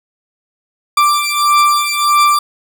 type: beating tone pair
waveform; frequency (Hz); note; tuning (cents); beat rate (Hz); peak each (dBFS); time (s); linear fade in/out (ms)
40% pulse; 1176 / 1177.6; D6 / D6; +2 / +4; 1.6; -12; 0.97-2.39; 5
effects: none